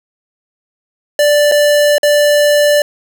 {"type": "tone with dropouts", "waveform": "square", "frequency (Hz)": 587.3, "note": "D5", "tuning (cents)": 0, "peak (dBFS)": -8, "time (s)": [1.19, 2.82], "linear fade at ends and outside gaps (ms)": 2, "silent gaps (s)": [[1.515, 1.52], [1.982, 2.031]], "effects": ["7-bit"]}